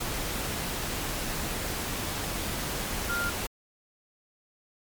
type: tone in noise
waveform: sine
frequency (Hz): 1400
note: F6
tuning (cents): +4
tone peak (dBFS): -28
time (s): 3.09-3.3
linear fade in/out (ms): 10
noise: pink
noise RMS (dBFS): -32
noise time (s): 0-3.47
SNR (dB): +1
effects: MP3 96 kbps